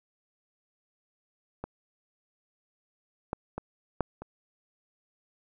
clicks, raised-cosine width 1 ms, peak -21 / -16 / -20 / -11 / -26 dBFS, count 5, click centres 1.64 / 3.331 / 3.58 / 4.007 / 4.22 s, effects none

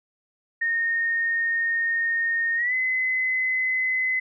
sine tone with pitch glide, 1843 to 2033 Hz, A#6 to B6, -20 to +50 cents, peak -21 dBFS, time 0.61-4.2 s, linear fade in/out 10 ms, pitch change +170 cents, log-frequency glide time 2.56-2.74 s, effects none

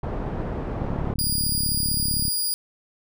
pink low-pass noise, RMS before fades -29 dBFS, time 0.03-1.14 s, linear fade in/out 5 ms, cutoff 820 Hz, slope 12 dB/octave
click train, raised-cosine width 5 ms, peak -17 dBFS, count 53, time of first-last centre 0.82-2.281 s, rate 35.6 Hz
15% pulse tone, 4863 Hz, D#8, 40 cents flat, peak -16 dBFS, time 1.19-2.54 s, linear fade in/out 0 ms
effects none

